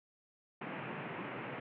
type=band-pass noise; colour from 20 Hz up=pink; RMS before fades=-43 dBFS; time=0.61-1.6 s; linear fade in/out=5 ms; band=120 to 2700 Hz; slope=48 dB/octave; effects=none